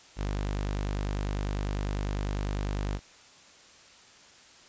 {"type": "tone", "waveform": "sawtooth", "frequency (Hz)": 50, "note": "G1", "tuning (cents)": 35, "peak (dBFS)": -25, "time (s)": [0.16, 3], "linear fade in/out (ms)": 50, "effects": ["white hiss -54 dBFS RMS until 4.68 s", "resampled to 16000 Hz"]}